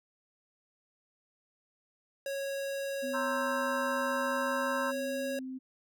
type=tone; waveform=square; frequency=551 Hz; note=C#5; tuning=11 cents flat; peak=-34 dBFS; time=2.26-5.39 s; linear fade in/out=2 ms
type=tone with pitch glide; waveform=sine; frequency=253.8 to 259.9 Hz; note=B3 to C4; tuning=+47 to -11 cents; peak=-37 dBFS; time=3.02-5.59 s; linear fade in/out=20 ms; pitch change=+42 cents; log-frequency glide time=4.19-5.34 s
type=chord; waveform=sine; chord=C dominant seventh; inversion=third; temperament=equal; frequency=932.3 / 1046.5 / 1318.5 / 1568 Hz; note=Bb5 / C6 / E6 / G6; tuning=0 / 0 / 0 / 0 cents; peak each=-39 / -36 / -39 / -36 dBFS; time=3.13-4.92 s; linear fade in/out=20 ms
effects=none